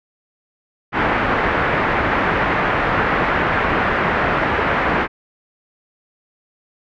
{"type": "low-pass noise", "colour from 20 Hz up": "white", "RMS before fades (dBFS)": -18, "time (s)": [0.92, 5.08], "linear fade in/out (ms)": 50, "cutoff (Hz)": 1900, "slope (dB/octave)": 24, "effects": []}